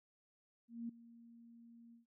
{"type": "tone with ADSR envelope", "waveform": "sine", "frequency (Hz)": 233.1, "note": "A#3", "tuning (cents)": 0, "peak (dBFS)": -39, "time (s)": [0.68, 2.06], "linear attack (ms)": 210, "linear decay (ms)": 6, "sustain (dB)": -18, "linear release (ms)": 130, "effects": []}